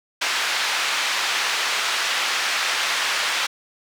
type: band-pass noise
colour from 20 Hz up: pink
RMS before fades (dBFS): -23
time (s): 0.21-3.47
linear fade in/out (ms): 10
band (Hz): 1300 to 4900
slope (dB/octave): 12
effects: none